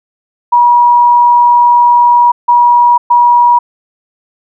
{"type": "tone bursts at uneven times", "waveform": "sine", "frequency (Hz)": 962, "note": "B5", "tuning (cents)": -46, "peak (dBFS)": -3, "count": 3, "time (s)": [[0.52, 2.32], [2.48, 2.98], [3.1, 3.59]], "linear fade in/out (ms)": 10, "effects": []}